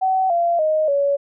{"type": "tone with pitch steps", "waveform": "sine", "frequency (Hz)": [757, 686.2, 622, 563.8], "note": ["F#5", "F5", "D#5", "C#5"], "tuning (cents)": [39, -31, -1, 29], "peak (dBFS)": -15, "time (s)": [0.01, 1.17], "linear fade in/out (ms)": 20, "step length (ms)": 290, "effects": []}